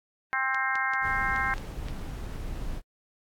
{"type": "harmonic tone", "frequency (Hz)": 264.4, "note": "C4", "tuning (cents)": 18, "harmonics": [3, 4, 5, 6, 7, 8], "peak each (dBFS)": [-34, -32, -34, -29, -34, -33], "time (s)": [0.33, 1.54], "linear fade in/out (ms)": 0}
{"type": "clicks", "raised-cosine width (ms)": 0.2, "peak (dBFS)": -24, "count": 6, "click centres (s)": [0.546, 0.755, 0.936, 1.362, 1.581, 1.885]}
{"type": "noise", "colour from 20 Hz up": "brown", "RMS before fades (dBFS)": -35, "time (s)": [1.01, 2.82], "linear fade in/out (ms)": 50}
{"effects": ["AAC 64 kbps"]}